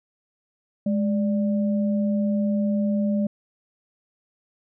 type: tone pair together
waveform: sine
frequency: 207.6 / 587.2 Hz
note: G#3 / D5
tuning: 0 / 0 cents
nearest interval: octave + tritone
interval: 1800 cents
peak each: -20 / -30 dBFS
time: 0.86-3.27 s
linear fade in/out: 5 ms
effects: none